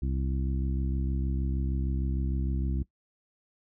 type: harmonic tone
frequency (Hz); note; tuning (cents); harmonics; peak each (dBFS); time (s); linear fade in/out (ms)
66.5; C2; +29; 1 / 2 / 3 / 4 / 5; -28 / -34 / -38 / -40 / -42; 0.02-2.83; 5
effects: noise-tail reverb RT60 0.1 s tail -18 dB re dry